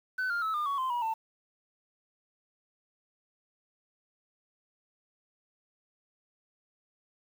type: tone with pitch steps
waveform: sine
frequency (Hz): 1511 / 1401.7 / 1300.3 / 1206.2 / 1119 / 1038 / 962.9 / 893.3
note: F#6 / F6 / E6 / D6 / C#6 / C6 / B5 / A5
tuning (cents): +36 / +6 / -24 / +46 / +16 / -14 / -44 / +26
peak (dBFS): -26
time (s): 0.18-1.14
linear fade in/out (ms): 10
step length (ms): 120
effects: tanh soft clip ceiling -27 dBFS + 9-bit